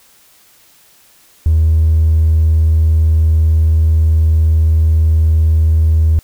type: tone with hard clipping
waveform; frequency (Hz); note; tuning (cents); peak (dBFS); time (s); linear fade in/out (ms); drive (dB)
sine; 79.5; D#2; +38; -8; 1.46-6.19; 0; 1
effects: white hiss -48 dBFS RMS until 6.23 s